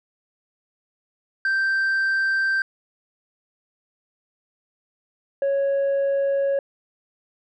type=tone pair in turn; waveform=sine; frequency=1566 / 553.7 Hz; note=G6 / C#5; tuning=-2 / -2 cents; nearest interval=octave + tritone; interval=1800 cents; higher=first; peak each=-16 / -16 dBFS; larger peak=neither; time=1.45-2.62 / 5.42-6.59 s; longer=neither; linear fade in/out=2 ms; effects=tanh soft clip ceiling -18 dBFS